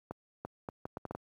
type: accelerating click train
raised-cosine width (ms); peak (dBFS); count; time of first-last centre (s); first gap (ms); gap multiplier
1; -24; 8; 0.11-1.15; 340; 0.7
effects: high-pass 80 Hz 12 dB/octave + 11-bit